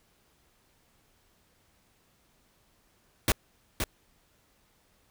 pink noise with echo, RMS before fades -23 dBFS, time 3.28-3.32 s, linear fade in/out 2 ms, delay 520 ms, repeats 1, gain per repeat -6 dB, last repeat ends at 3.84 s, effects pink hiss -67 dBFS RMS until 5.1 s

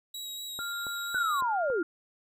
sawtooth tone with vibrato, 3852 Hz, B7, 44 cents flat, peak -34 dBFS, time 0.14-1.41 s, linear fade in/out 5 ms, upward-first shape square, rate 4.3 Hz, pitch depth 12 cents each way
click train, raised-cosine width 1 ms, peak -29 dBFS, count 5, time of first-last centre 0.59-1.701 s, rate 3.6 Hz
sine tone with pitch glide, 1396.9 to 1406.6 Hz, F6 to F6, 0 to +12 cents, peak -34 dBFS, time 0.59-1.83 s, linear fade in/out 2 ms, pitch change +12 cents, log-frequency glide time 1.13-1.4 s
sine linear sweep, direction down, 1535 to 302.9 Hz, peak -26 dBFS, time 1.14-1.83 s, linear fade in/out 10 ms
effects none

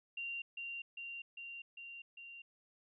sine tone with echo, 2769 Hz, F7, 15 cents flat, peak -39 dBFS, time 0.17-0.42 s, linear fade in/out 5 ms, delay 400 ms, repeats 5, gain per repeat -2 dB, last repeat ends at 2.42 s, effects none

